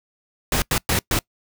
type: noise bursts at uneven times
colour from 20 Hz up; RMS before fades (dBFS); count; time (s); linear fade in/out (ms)
pink; -20; 4; 0.52-0.62 / 0.71-0.78 / 0.89-0.99 / 1.11-1.19; 2
effects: noise-tail reverb RT60 0.1 s tail -24 dB re dry